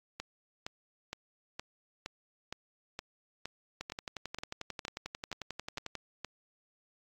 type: two click trains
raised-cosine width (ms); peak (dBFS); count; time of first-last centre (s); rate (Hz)
0.2; -21 / -21; 14 / 25; 0.2-6.247 / 3.81-5.953; 2.15 / 11.2
effects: AAC 64 kbps